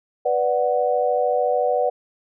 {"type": "chord", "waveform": "sine", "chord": "B minor", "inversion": "none", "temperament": "equal", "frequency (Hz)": [493.9, 587.3, 740], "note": ["B4", "D5", "F#5"], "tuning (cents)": [0, 0, 0], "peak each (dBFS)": [-21, -22, -22], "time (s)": [0.25, 1.9], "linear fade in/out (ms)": 10, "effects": []}